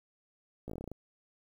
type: slowing click train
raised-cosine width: 2 ms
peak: -28 dBFS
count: 10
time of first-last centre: 0.68-0.916 s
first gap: 16 ms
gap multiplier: 1.12
effects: 10-bit